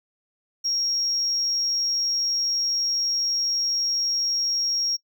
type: tone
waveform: triangle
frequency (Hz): 5588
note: F8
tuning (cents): 0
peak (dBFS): -19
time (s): 0.64-4.97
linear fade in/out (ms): 20
effects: noise-tail reverb RT60 0.1 s tail -25 dB re dry + tanh soft clip ceiling -18 dBFS